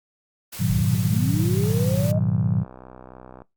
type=noise; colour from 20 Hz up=white; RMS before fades=-36 dBFS; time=0.52-2.12 s; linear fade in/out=10 ms
type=chord; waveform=sine; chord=G# minor seventh; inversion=none; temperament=equal with one note detuned; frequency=103.83 / 120.93 / 155.56 / 185 Hz; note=G#2 / B2 / D#3 / F#3; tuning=0 / -36 / 0 / 0 cents; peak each=-24 dBFS; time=0.59-2.64 s; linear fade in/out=20 ms
type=linear sweep; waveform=sine; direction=up; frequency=31.93 to 633 Hz; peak=-26 dBFS; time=0.69-2.19 s; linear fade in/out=10 ms
type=click train; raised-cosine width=1 ms; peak=-27 dBFS; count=114; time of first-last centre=1.64-3.42 s; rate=63.5 Hz
effects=noise-tail reverb RT60 0.2 s tail -22 dB re dry + Opus 48 kbps